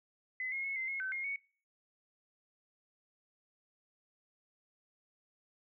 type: tone with pitch steps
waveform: sine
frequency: 2027 / 2155 / 2186 / 2072 / 2167 / 1531 / 2139 / 2225 Hz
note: B6 / C#7 / C#7 / C7 / C#7 / G6 / C7 / C#7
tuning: +45 / -49 / -25 / -17 / -40 / -41 / +38 / +6 cents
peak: -35 dBFS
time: 0.4-1.36 s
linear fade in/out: 2 ms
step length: 120 ms
effects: noise-tail reverb RT60 0.4 s tail -22 dB re dry